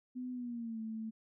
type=tone with pitch glide; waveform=sine; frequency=251.4 to 221.4 Hz; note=B3 to A3; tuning=+31 to +11 cents; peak=-38 dBFS; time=0.15-1.11 s; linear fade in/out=20 ms; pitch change=-220 cents; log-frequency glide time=0.32-0.8 s; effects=none